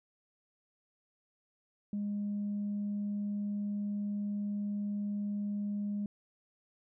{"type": "tone", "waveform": "sine", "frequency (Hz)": 205, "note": "G#3", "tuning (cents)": -22, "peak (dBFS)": -31, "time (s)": [1.93, 6.06], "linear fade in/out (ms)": 2, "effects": ["tanh soft clip ceiling -29 dBFS"]}